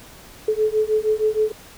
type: beating tone pair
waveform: sine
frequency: 428.3 / 434.7 Hz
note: A4 / A4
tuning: -47 / -21 cents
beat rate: 6.4 Hz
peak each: -20 dBFS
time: 0.48-1.52 s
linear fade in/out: 5 ms
effects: pink hiss -44 dBFS RMS until 1.77 s